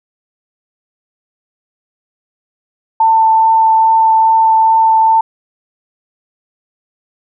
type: tone with vibrato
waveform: sine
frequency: 891 Hz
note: A5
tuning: 22 cents sharp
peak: -6 dBFS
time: 3-5.21 s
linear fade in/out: 5 ms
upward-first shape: triangle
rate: 2.4 Hz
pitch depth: 9 cents each way
effects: none